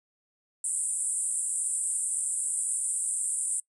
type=band-pass noise; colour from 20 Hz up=pink; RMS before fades=-30 dBFS; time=0.64-3.6 s; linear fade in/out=2 ms; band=8000 to 9700 Hz; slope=96 dB/octave; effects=noise-tail reverb RT60 0.1 s tail -23 dB re dry